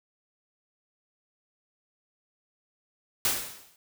white noise with exponential decay, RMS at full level -23 dBFS, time 3.25-3.76 s, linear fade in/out 1 ms, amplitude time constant 110 ms, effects none

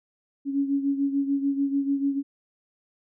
sine beating tone pair, 277.2 / 284 Hz, C#4 / C#4, 0 / +42 cents, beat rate 6.8 Hz, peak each -23 / -29 dBFS, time 0.45-2.23 s, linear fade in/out 50 ms, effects none

